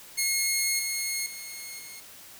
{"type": "tone with level steps", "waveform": "10% pulse", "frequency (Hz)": 2161, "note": "C#7", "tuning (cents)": -45, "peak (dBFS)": [-15, -19, -29, -33], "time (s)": [0.17, 2.01], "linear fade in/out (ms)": 20, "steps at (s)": [0.79, 1.26, 1.79], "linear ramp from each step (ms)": 2, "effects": ["white hiss -48 dBFS RMS until 2.39 s"]}